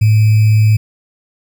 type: tone with sample-and-hold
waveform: sine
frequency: 108 Hz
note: A2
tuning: 32 cents flat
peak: -6 dBFS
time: 0.01-0.77 s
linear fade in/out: 10 ms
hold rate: 2450 Hz
effects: none